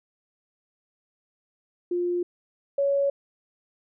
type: tone pair in turn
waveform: sine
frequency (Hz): 352.3 / 559.2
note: F4 / C#5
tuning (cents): +15 / +15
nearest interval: minor sixth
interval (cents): 800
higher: second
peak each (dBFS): -23 / -20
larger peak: second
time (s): 1.91-2.23 / 2.78-3.1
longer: neither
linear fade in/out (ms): 5
effects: none